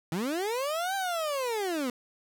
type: linear two-way sweep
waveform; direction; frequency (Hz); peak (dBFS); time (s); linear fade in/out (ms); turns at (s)
30% pulse; up then down; 151.1 to 794 to 236.7; -26; 0.12-1.9; 2; 0.95
effects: none